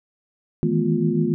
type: tone cluster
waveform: sine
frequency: 156.9 / 163.9 / 211.8 / 242.4 / 353 Hz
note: D#3 / E3 / G#3 / B3 / F4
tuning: +15 / -10 / +34 / -32 / +19 cents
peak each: -24 dBFS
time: 0.63-1.34 s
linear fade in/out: 0 ms
effects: none